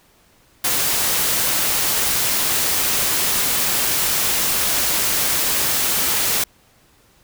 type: noise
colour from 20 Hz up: white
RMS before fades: -19 dBFS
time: 0.64-6.44 s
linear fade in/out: 5 ms
effects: pink hiss -55 dBFS RMS until 7.23 s